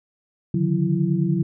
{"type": "tone cluster", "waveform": "sine", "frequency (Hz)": [143, 153.3, 181, 333.9], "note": ["D3", "D#3", "F#3", "E4"], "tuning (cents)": [-46, -25, -38, 22], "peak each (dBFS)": [-24, -24, -21, -27], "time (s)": [0.54, 1.43], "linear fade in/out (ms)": 5, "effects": []}